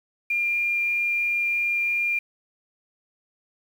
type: tone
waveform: sine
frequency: 2399 Hz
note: D7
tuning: 36 cents sharp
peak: -21 dBFS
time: 0.3-2.19 s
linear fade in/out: 5 ms
effects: 8-bit